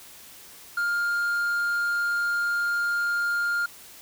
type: tone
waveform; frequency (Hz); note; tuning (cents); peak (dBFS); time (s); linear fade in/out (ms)
triangle; 1406; F6; +11; -21; 0.77-3.66; 5
effects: white hiss -47 dBFS RMS until 4.01 s